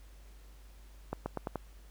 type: accelerating click train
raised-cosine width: 1 ms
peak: -20 dBFS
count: 5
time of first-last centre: 1.13-1.557 s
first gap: 130 ms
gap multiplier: 0.87
effects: added 50 Hz sine -51 dBFS peak until 1.9 s + pink hiss -63 dBFS RMS until 1.9 s